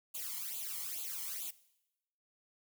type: noise with flanger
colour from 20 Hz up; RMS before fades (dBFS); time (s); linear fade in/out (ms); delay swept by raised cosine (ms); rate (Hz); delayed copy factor
blue; -41; 0.14-1.51; 10; 0.27 to 0.97; 2.3; +0.95
effects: noise-tail reverb RT60 0.9 s tail -19 dB re dry